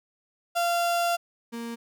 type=tone pair in turn; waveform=35% pulse; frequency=690 / 232.9 Hz; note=F5 / A#3; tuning=-21 / -1 cents; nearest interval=octave + perfect fifth; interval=1880 cents; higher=first; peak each=-21 / -31 dBFS; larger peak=first; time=0.55-1.17 / 1.52-1.76 s; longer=first; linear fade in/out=20 ms; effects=none